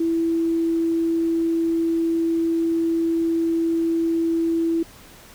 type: tone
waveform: sine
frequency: 330.8 Hz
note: E4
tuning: 6 cents sharp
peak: -18 dBFS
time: 0-4.83 s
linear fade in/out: 5 ms
effects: pink hiss -46 dBFS RMS until 5.34 s